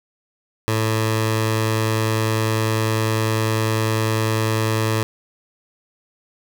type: tone with notch filter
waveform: 15% pulse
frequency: 110 Hz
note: A2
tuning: in tune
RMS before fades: -20 dBFS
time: 0.68-5.03 s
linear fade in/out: 0 ms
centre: 250 Hz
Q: 1.3
effects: none